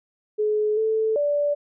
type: tone with pitch steps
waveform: sine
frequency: 424.8 / 439.7 / 582 Hz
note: G#4 / A4 / D5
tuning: +39 / -1 / -16 cents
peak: -19 dBFS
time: 0.38-1.55 s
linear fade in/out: 20 ms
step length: 390 ms
effects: none